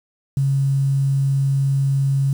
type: tone with quantisation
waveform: sine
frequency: 137.2 Hz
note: C#3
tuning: 17 cents flat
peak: -15 dBFS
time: 0.37-2.33 s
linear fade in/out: 2 ms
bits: 7
effects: none